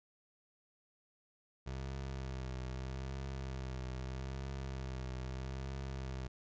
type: tone with vibrato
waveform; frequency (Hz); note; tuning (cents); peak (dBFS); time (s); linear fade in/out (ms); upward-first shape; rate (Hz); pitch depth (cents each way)
25% pulse; 65.5; C2; +2; -36; 1.66-6.28; 10; triangle; 0.79; 49
effects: resampled to 16000 Hz